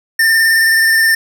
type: tone with vibrato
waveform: square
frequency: 1800 Hz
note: A6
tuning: 39 cents sharp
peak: -9 dBFS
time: 0.19-1.15 s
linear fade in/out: 5 ms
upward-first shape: square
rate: 19 Hz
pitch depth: 16 cents each way
effects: none